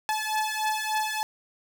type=beating tone pair; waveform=sawtooth; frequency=861 / 864.4 Hz; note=A5 / A5; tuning=-38 / -31 cents; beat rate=3.4 Hz; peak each=-25 / -25 dBFS; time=0.09-1.23 s; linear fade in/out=0 ms; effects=none